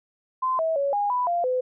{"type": "tone with pitch steps", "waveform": "sine", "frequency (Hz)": [1033, 647, 560, 818, 991, 694, 507], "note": ["C6", "E5", "C#5", "G#5", "B5", "F5", "B4"], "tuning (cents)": [-22, -32, 18, -26, 6, -11, 45], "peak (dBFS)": -21, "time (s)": [0.42, 1.61], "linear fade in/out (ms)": 10, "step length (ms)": 170, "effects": []}